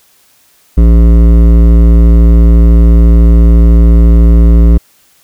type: tone with hard clipping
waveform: triangle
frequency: 57 Hz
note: A#1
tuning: 38 cents flat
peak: -3 dBFS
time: 0.77-4.78 s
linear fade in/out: 10 ms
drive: 17 dB
effects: white hiss -48 dBFS RMS until 5.23 s